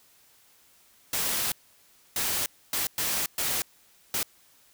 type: noise bursts at uneven times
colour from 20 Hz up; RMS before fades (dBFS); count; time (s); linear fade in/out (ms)
white; -28; 6; 1.13-1.52 / 2.16-2.46 / 2.73-2.87 / 2.98-3.26 / 3.38-3.62 / 4.14-4.23; 2
effects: white hiss -60 dBFS RMS until 4.73 s